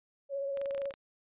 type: tone with vibrato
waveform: sine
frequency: 554.4 Hz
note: C#5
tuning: in tune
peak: -32 dBFS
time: 0.29-0.93 s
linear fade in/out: 50 ms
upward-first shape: triangle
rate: 16 Hz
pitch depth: 30 cents each way
type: clicks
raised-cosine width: 0.3 ms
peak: -30 dBFS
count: 10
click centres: 0.573 / 0.615 / 0.658 / 0.709 / 0.748 / 0.779 / 0.818 / 0.856 / 0.908 / 0.939 s
effects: resampled to 8000 Hz